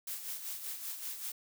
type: noise with tremolo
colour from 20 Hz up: blue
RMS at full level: -39 dBFS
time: 0.07-1.32 s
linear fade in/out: 5 ms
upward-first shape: sine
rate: 5.2 Hz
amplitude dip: 55%
effects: none